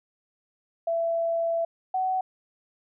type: tone pair in turn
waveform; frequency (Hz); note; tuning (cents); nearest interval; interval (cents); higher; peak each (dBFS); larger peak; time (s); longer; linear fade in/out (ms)
sine; 668 / 749.8; E5 / F#5; +23 / +23; major second; 200; second; -23; neither; 0.87-1.65 / 1.94-2.21; first; 5
effects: none